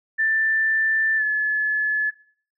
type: tone with pitch glide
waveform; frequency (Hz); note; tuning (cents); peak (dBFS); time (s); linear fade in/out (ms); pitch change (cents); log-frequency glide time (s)
sine; 1772 to 1717.6; A6 to A6; +12 to -42; -18; 0.18-2.11; 20; -54; 1.17-1.23
effects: noise-tail reverb RT60 0.5 s tail -17 dB re dry